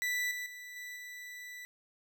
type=tone with level steps; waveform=40% pulse; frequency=1975.5 Hz; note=B6; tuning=in tune; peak=-30 / -36 / -44 / -41 / -43 dBFS; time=0.02-1.65 s; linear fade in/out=0 ms; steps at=0.31 / 0.46 / 0.76 / 0.96 s; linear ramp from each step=2 ms; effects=none